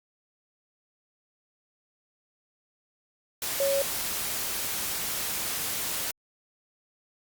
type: tone in noise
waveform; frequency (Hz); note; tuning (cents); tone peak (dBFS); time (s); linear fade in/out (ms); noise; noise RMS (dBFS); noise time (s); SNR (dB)
sine; 554.4; C#5; 0; -23; 3.6-3.82; 2; white; -31; 3.42-6.11; +5
effects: Opus 48 kbps